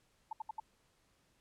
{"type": "tone bursts", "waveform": "sine", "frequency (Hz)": 880, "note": "A5", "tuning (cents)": 0, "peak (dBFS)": -37, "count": 4, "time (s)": [0.31, 0.6], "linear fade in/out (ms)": 5, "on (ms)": 20, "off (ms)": 70, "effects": ["pink hiss -73 dBFS RMS until 1.4 s", "low-pass 11000 Hz 12 dB/octave"]}